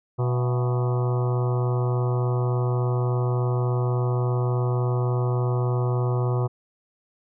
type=harmonic tone with a mistuned harmonic; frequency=123.47 Hz; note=B2; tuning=in tune; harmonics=1 / 3 / 4 / 5 / 6 / 7 / 8 / 9 / 10; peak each=-21 / -30 / -33 / -38 / -38 / -40 / -39 / -39 / -41 dBFS; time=0.18-6.48 s; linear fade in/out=20 ms; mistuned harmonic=5; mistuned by=+100 cents; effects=none